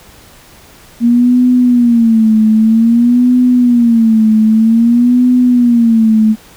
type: tone with vibrato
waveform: sine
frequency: 233.1 Hz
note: A#3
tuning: in tune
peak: -5 dBFS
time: 1-6.36 s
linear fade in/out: 50 ms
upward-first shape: sine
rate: 0.52 Hz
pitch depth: 120 cents each way
effects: pink hiss -40 dBFS RMS until 6.56 s